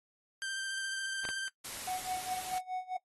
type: tone with vibrato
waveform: sawtooth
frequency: 1568 Hz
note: G6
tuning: in tune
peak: -32 dBFS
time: 0.42-1.48 s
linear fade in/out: 0 ms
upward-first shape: square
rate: 14 Hz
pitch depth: 9 cents each way
type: clicks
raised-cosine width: 0.3 ms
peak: -23 dBFS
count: 2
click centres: 1.252 / 1.289 s
type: noise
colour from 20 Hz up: white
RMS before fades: -42 dBFS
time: 1.64-2.59 s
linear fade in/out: 10 ms
type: tone with tremolo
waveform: triangle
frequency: 740 Hz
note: F#5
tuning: in tune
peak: -30 dBFS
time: 1.87-2.97 s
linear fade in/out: 5 ms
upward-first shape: sine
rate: 4.8 Hz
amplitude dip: 90%
effects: noise-tail reverb RT60 0.1 s tail -20 dB re dry + AAC 32 kbps